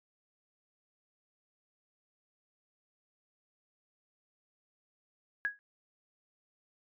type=tone with exponential decay; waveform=sine; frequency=1661.2 Hz; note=G#6; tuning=in tune; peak=-25 dBFS; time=5.45-5.59 s; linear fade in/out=0 ms; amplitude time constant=29 ms; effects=MP3 64 kbps